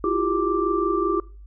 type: tone cluster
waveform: sine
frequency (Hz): 331.8 / 357.2 / 398.7 / 1175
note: E4 / F4 / G4 / D6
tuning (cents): +11 / +39 / +29 / +1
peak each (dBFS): -25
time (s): 0.04-1.2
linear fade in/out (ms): 2
effects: noise-tail reverb RT60 0.4 s tail -23 dB re dry + added 50 Hz sine -40 dBFS peak until 1.46 s